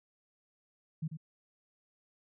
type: tone with echo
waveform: sine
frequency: 158 Hz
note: D#3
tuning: 27 cents sharp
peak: -32 dBFS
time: 1.02-1.08 s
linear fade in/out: 10 ms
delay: 92 ms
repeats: 1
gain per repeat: -7 dB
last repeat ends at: 1.172 s
effects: none